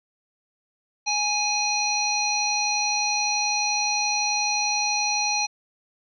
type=harmonic tone; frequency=830.6 Hz; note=G#5; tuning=in tune; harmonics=1 / 3 / 5 / 7; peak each=-27 / -27 / -27 / -27 dBFS; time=1.06-5.47 s; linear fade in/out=20 ms; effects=none